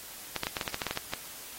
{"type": "clicks", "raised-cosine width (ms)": 0.2, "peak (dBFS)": -13, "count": 12, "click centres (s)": [0.363, 0.434, 0.469, 0.568, 0.612, 0.678, 0.744, 0.818, 0.867, 0.91, 0.974, 1.136], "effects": ["white hiss -45 dBFS RMS until 1.58 s", "AAC 48 kbps"]}